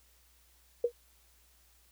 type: tone with exponential decay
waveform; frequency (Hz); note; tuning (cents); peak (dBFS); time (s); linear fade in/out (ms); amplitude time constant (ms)
sine; 477.8; A#4; +43; -21; 0.84-0.92; 5; 17
effects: added 60 Hz sine -66 dBFS peak until 1.91 s + white hiss -66 dBFS RMS until 1.91 s